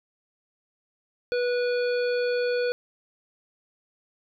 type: harmonic tone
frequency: 489.4 Hz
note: B4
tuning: 16 cents flat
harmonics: 1 / 3 / 5 / 7 / 9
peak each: -23 / -33 / -38 / -45 / -39 dBFS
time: 1.32-2.72 s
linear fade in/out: 0 ms
effects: 11-bit